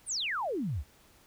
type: exponential sweep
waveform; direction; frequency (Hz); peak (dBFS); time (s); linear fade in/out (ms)
sine; down; 9956 to 57.5; -30; 0.06-0.84; 50
effects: pink hiss -61 dBFS RMS until 1.26 s